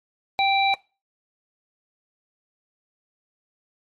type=harmonic tone; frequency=784 Hz; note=G5; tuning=in tune; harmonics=1 / 3 / 5; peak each=-19 / -24 / -26 dBFS; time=0.39-0.74 s; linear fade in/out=0 ms; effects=noise-tail reverb RT60 0.3 s tail -22 dB re dry + MP3 64 kbps